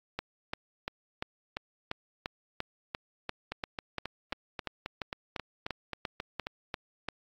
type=two click trains; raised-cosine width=0.3 ms; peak=-19 / -17 dBFS; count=12 / 21; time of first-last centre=3.52-6.469 / 0.19-7.087 s; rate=3.73 / 2.9 Hz; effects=AAC 64 kbps